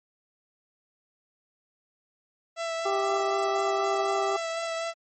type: tone with vibrato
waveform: sawtooth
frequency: 663 Hz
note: E5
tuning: 10 cents sharp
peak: -25 dBFS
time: 2.56-4.94 s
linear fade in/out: 50 ms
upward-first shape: sine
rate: 4 Hz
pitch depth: 15 cents each way
type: harmonic tone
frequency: 392.9 Hz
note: G4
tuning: 4 cents sharp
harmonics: 1 / 2 / 3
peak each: -28 / -30 / -31 dBFS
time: 2.85-4.37 s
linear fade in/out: 10 ms
effects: MP3 32 kbps